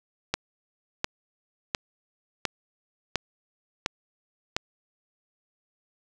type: click train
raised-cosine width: 0.2 ms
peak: -7 dBFS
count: 7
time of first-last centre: 0.34-4.565 s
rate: 1.42 Hz
effects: none